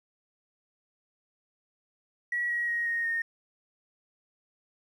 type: tone with pitch steps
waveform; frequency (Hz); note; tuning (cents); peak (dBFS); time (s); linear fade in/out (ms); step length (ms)
triangle; 1925 / 1904 / 1883.2 / 1862.7 / 1842.3; B6 / A#6 / A#6 / A#6 / A#6; -45 / +36 / +17 / -2 / -21; -23; 2.32-3.22; 5; 180
effects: tanh soft clip ceiling -25 dBFS